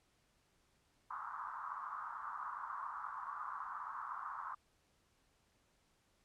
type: band-pass noise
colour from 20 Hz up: pink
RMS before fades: -45 dBFS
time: 1.1-4.55 s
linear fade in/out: 10 ms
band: 1000 to 1300 Hz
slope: 48 dB/octave
effects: pink hiss -75 dBFS RMS until 6.24 s + low-pass 10000 Hz 12 dB/octave